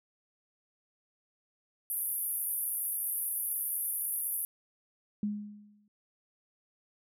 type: band-pass noise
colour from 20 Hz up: pink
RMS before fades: -34 dBFS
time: 1.9-4.45 s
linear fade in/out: 0 ms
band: 10000 to 14000 Hz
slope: 96 dB/octave
type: tone with exponential decay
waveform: sine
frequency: 207.7 Hz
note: G#3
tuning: in tune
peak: -27 dBFS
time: 5.23-5.88 s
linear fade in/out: 2 ms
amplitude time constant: 140 ms
effects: none